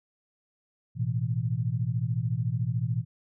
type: chord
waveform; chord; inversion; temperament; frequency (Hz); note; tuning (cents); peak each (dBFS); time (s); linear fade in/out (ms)
sine; A suspended second; none; just; 110 / 123.75 / 165; A2 / B2 / E3; 0 / +4 / +2; -30 / -28 / -33; 0.95-3.05; 50
effects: none